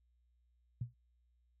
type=tone with exponential decay; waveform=sine; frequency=119.9 Hz; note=A#2; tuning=49 cents sharp; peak=-32 dBFS; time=0.81-0.94 s; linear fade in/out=5 ms; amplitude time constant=27 ms; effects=added 60 Hz sine -70 dBFS peak until 1.6 s